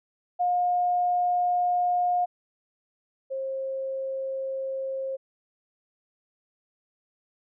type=tone pair in turn; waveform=sine; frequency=714 / 533.9 Hz; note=F5 / C5; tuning=+38 / +35 cents; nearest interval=perfect fourth; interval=503 cents; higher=first; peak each=-21 / -28 dBFS; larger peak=first; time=0.39-2.26 / 3.3-5.17 s; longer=neither; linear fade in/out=20 ms; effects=none